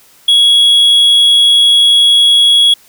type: tone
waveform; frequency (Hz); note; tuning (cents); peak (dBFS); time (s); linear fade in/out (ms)
triangle; 3337; G#7; +8; -3; 0.28-2.74; 5
effects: white hiss -45 dBFS RMS until 2.88 s